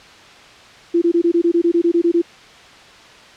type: tone bursts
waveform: sine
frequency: 340.9 Hz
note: F4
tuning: 42 cents flat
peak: -11 dBFS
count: 13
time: 0.94-2.218 s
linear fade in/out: 10 ms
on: 78 ms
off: 22 ms
effects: white hiss -42 dBFS RMS until 3.36 s + low-pass 4000 Hz 12 dB/octave